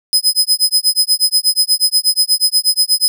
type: tone with tremolo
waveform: sawtooth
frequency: 5040 Hz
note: D#8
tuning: 21 cents sharp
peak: -5 dBFS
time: 0.13-3.08 s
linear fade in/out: 0 ms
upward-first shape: sine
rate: 8.3 Hz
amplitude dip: 100%
effects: none